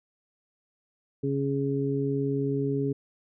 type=harmonic tone; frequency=138.59 Hz; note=C#3; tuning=in tune; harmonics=1 / 2 / 3; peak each=-29 / -29 / -29 dBFS; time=1.23-2.93 s; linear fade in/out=10 ms; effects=none